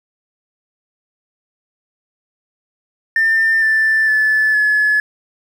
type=tone with pitch steps; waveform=triangle; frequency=1797 / 1767.1 / 1737.8 / 1708.9 Hz; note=A6 / A6 / A6 / G#6; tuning=+36 / +7 / -22 / +49 cents; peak=-8 dBFS; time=3.16-5 s; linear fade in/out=2 ms; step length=460 ms; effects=tanh soft clip ceiling -8 dBFS + 8-bit